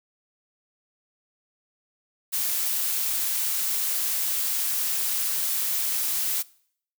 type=noise; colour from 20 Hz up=blue; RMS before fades=-26 dBFS; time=2.32-6.43 s; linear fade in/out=20 ms; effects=noise-tail reverb RT60 0.6 s tail -22 dB re dry